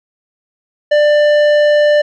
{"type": "tone with tanh clipping", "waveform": "sine", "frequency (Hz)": 593, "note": "D5", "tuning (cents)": 17, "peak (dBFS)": -9, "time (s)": [0.91, 2.02], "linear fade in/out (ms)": 10, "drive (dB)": 12, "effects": []}